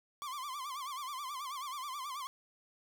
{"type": "tone with vibrato", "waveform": "45% pulse", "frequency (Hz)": 1100, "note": "C#6", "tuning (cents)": -14, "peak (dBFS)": -39, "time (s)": [0.22, 2.27], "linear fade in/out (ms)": 0, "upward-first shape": "sine", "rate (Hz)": 9.3, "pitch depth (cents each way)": 140, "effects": []}